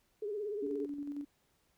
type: tone with vibrato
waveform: sine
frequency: 415.6 Hz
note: G#4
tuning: 1 cent sharp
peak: -35 dBFS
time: 0.22-0.86 s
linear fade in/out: 5 ms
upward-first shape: triangle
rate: 17 Hz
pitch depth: 93 cents each way
type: tone with tremolo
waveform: sine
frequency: 287.4 Hz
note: D4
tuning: 37 cents flat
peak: -36 dBFS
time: 0.62-1.25 s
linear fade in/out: 10 ms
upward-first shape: square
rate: 11 Hz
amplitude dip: 40%
effects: pink hiss -74 dBFS RMS until 1.77 s